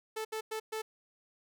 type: tone bursts at uneven times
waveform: sawtooth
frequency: 438 Hz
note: A4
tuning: 8 cents flat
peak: -31 dBFS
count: 4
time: 0.16-0.25 / 0.32-0.41 / 0.51-0.6 / 0.72-0.82 s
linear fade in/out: 10 ms
effects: none